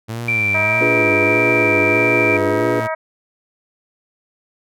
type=tone with vibrato; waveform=sawtooth; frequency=108.7 Hz; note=A2; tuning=21 cents flat; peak=-20 dBFS; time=0.08-2.88 s; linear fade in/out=20 ms; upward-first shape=sine; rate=1.6 Hz; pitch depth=150 cents each way
type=tone; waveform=sine; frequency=2349 Hz; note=D7; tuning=in tune; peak=-15 dBFS; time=0.28-2.37 s; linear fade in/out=5 ms
type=harmonic tone; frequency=318.5 Hz; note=D#4; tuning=41 cents sharp; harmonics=2 / 3 / 4 / 5 / 6 / 7; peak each=-22 / -26 / -28 / -30 / -32 / -33 dBFS; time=0.54-2.95 s; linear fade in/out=10 ms
type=chord; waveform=sine; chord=D diminished seventh; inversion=none; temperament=equal with one note detuned; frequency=293.7 / 348 / 415.3 / 493.9 Hz; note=D4 / F4 / Ab4 / Cb5; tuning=0 / -6 / 0 / 0 cents; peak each=-22 dBFS; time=0.81-2.8 s; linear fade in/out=2 ms
effects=none